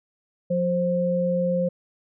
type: tone pair together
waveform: sine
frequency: 178.42 / 527 Hz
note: F3 / C5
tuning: +37 / +12 cents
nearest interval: octave + perfect fifth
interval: 1875 cents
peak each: -24 / -22 dBFS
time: 0.5-1.69 s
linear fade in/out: 10 ms
effects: none